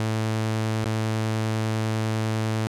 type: tone with dropouts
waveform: sawtooth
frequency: 110 Hz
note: A2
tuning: in tune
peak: -19 dBFS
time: 0-2.67 s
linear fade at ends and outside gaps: 0 ms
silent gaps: 0.842-0.858 s
effects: low-pass 10000 Hz 12 dB/octave